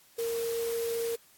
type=tone in noise; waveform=sine; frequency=463.1 Hz; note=A#4; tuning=11 cents flat; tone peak=-29 dBFS; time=0.18-1.16 s; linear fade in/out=10 ms; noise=white; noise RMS=-41 dBFS; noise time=0.18-1.16 s; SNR=+9 dB; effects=white hiss -60 dBFS RMS until 1.37 s + AAC 64 kbps